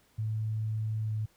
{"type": "tone with pitch glide", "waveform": "sine", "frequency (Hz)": [109.2, 108.2], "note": ["A2", "A2"], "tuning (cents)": [-13, -29], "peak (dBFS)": -29, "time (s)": [0.18, 1.26], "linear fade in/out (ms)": 10, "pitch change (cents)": -16, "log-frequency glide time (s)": [1.03, 1.12], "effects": ["pink hiss -66 dBFS RMS until 1.36 s"]}